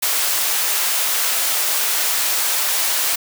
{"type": "high-pass noise", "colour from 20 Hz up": "white", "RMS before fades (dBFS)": -19, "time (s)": [0.02, 3.16], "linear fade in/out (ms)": 10, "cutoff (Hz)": 590, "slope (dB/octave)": 12, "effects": []}